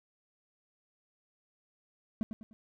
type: tone with echo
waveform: triangle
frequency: 220 Hz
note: A3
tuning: in tune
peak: -26 dBFS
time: 2.21-2.23 s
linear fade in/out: 0 ms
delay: 100 ms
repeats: 3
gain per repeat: -8 dB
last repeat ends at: 2.53 s
effects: none